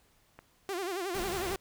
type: click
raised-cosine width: 0.5 ms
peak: -32 dBFS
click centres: 0.39 s
type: tone with vibrato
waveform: sawtooth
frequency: 370 Hz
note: F#4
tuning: in tune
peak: -29 dBFS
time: 0.69-1.56 s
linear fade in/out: 0 ms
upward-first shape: sine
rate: 11 Hz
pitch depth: 140 cents each way
type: noise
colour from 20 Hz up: pink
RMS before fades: -39 dBFS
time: 1.14-1.56 s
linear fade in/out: 10 ms
effects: pink hiss -67 dBFS RMS until 1.6 s